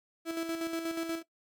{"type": "tone with tremolo", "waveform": "35% pulse", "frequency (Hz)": 329.6, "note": "E4", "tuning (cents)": 0, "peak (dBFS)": -29, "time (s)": [0.25, 1.23], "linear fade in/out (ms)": 50, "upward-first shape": "square", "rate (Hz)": 8.3, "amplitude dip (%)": 45, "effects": ["noise-tail reverb RT60 0.1 s tail -17 dB re dry"]}